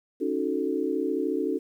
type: chord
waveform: sine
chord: D# half-diminished seventh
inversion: third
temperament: equal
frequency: 277.2 / 311.1 / 370 / 440 Hz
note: C#4 / D#4 / F#4 / A4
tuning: 0 / 0 / 0 / 0 cents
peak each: -30 dBFS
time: 0.2-1.59 s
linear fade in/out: 20 ms
effects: 10-bit